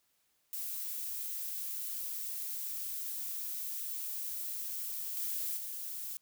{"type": "noise with level steps", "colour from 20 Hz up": "violet", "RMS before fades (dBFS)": [-39, -36, -41], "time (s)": [0.53, 6.17], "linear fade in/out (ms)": 0, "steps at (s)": [5.17, 5.57], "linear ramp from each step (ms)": 2, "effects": ["white hiss -75 dBFS RMS until 6.21 s"]}